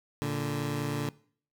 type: tone pair together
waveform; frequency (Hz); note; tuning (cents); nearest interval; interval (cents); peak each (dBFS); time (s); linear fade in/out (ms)
20% pulse; 115.5 / 145.52; A#2 / D3; -16 / -16; major third; 400; -30 / -26; 0.22-1.09; 0
effects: noise-tail reverb RT60 0.5 s tail -21 dB re dry